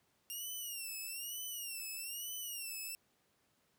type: tone with vibrato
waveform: 5% pulse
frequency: 2794 Hz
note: F7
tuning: in tune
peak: -33 dBFS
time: 0.3-2.95 s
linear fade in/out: 0 ms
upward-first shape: sine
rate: 1.1 Hz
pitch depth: 130 cents each way
effects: pink hiss -75 dBFS RMS until 3.78 s + high-pass 100 Hz 12 dB/octave